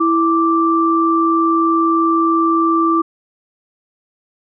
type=tone pair together; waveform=sine; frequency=329.6 / 1172.7 Hz; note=E4 / D6; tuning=0 / -3 cents; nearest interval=octave + minor seventh; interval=2197 cents; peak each=-14 dBFS; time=0-3.02 s; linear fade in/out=10 ms; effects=none